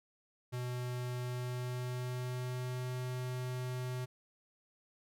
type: tone with pitch glide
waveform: square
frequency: 124.1 to 126.27 Hz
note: B2 to B2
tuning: +9 to +39 cents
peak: -37 dBFS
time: 0.52-4.06 s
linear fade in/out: 20 ms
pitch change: +30 cents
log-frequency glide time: 1.23-2.93 s
effects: none